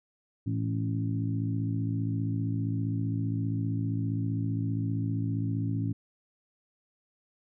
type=harmonic tone with a mistuned harmonic; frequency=55.2 Hz; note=A1; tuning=6 cents sharp; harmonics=2 / 3 / 4 / 5 / 6; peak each=-29 / -35 / -40 / -34 / -45 dBFS; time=0.46-5.93 s; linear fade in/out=10 ms; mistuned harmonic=4; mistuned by=-50 cents; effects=none